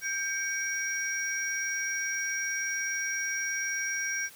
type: tone cluster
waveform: sine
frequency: 1579 / 2252 / 5700 Hz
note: G6 / C#7 / F8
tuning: +12 / +27 / +34 cents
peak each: -32 / -35 / -34 dBFS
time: 0.01-4.3 s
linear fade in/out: 50 ms
effects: white hiss -52 dBFS RMS until 4.35 s